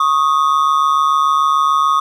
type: ring-modulated tone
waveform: triangle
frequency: 1174.7 Hz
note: D6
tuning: in tune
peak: -6 dBFS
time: 0-2 s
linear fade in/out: 5 ms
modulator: 73.4 Hz
effects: none